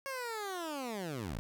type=linear sweep; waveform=15% pulse; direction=down; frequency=552 to 43.65 Hz; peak=-31 dBFS; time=0.06-1.39 s; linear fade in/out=0 ms; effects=none